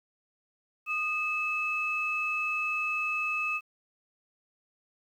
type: tone pair together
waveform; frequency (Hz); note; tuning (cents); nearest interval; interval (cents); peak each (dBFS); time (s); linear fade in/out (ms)
sine; 1232 / 2600; D#6 / E7; -17 / -24; octave + minor second; 1293; -33 / -28; 0.86-3.61; 50
effects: tanh soft clip ceiling -20 dBFS + 10-bit